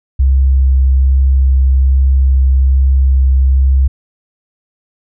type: tone with vibrato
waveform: sine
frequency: 66.3 Hz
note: C2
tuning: 23 cents sharp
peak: -6 dBFS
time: 0.19-3.88 s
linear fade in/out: 10 ms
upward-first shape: sine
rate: 1.2 Hz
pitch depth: 10 cents each way
effects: none